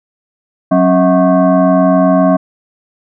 sine tone with frequency modulation, 184.2 Hz, F#3, 7 cents flat, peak -6 dBFS, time 0.71-2.37 s, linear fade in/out 10 ms, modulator 456 Hz, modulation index 1.5, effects none

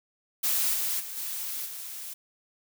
blue noise with level steps, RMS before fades -26 / -29 / -38 / -34 / -39 dBFS, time 0.43-2.14 s, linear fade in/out 10 ms, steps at 0.73 / 0.99 / 1.16 / 1.65 s, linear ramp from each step 20 ms, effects none

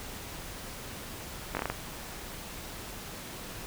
slowing click train, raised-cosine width 0.5 ms, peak -15 dBFS, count 6, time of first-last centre 1.55-1.7 s, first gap 19 ms, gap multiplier 1.23, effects pink hiss -42 dBFS RMS until 3.66 s

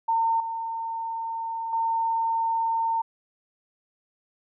sine tone with level steps, 909 Hz, A#5, 44 cents flat, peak -20 / -28 / -22 dBFS, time 0.08-3.02 s, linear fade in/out 10 ms, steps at 0.4 / 1.73 s, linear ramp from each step 2 ms, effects none

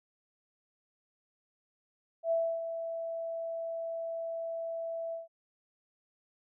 sine tone with ADSR envelope, 662 Hz, E5, 7 cents sharp, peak -25 dBFS, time 2.23-5.28 s, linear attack 82 ms, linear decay 290 ms, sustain -9 dB, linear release 150 ms, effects none

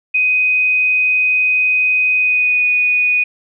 sine tone with pitch glide, 2504 to 2475 Hz, D#7 to D#7, +10 to -10 cents, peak -11 dBFS, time 0.14-3.24 s, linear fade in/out 10 ms, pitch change -20 cents, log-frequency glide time 2.14-2.68 s, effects none

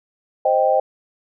sine chord, C minor, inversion none, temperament equal, 523.3 / 622.3 / 784 Hz, C5 / Eb5 / G5, 0 / 0 / 0 cents, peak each -18 dBFS, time 0.45-0.8 s, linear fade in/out 5 ms, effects none

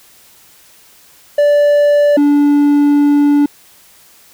triangle tone pair in turn, 583 / 289.4 Hz, D5 / D4, -13 / -25 cents, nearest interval octave, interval 1212 cents, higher first, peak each -5 dBFS, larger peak neither, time 1.38-2.17 / 2.17-3.46 s, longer second, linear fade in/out 5 ms, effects white hiss -45 dBFS RMS until 4.33 s

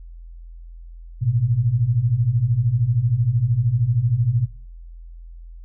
sine beating tone pair, 110 / 123 Hz, A2 / B2, 0 / -7 cents, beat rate 13 Hz, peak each -21 / -18 dBFS, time 1.21-4.46 s, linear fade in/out 20 ms, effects noise-tail reverb RT60 0.4 s tail -18 dB re dry + added 42 Hz sine -36 dBFS peak until 5.64 s

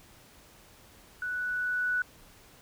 sine tone with level ramp, 1480 Hz, F#6, in tune, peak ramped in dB -31 to -25 dBFS, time 1.22-2.02 s, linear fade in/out 2 ms, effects pink hiss -56 dBFS RMS until 2.61 s

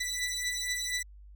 15% pulse beating tone pair, 1975.5 / 1979.7 Hz, B6 / B6, 0 / +4 cents, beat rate 4.2 Hz, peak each -28 dBFS, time 0-1.03 s, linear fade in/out 10 ms, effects added 50 Hz sine -48 dBFS peak until 1.35 s

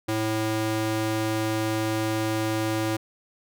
square tone with high-pass filter, 109.5 Hz, A2, 8 cents flat, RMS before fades -26 dBFS, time 0.08-2.97 s, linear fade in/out 10 ms, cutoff 220 Hz, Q 1.3, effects none

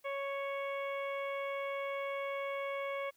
harmonic tone, 554.4 Hz, C#5, in tune, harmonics 1 / 2 / 3 / 4 / 5 / 6, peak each -37 / -42 / -51 / -43 / -55 / -56 dBFS, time 0.04-3.11 s, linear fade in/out 20 ms, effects white hiss -71 dBFS RMS until 3.16 s

